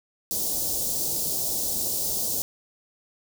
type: band-stop noise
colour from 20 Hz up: white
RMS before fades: -27 dBFS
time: 0.31-2.42 s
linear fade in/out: 0 ms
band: 680 to 4700 Hz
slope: 24 dB/octave
effects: none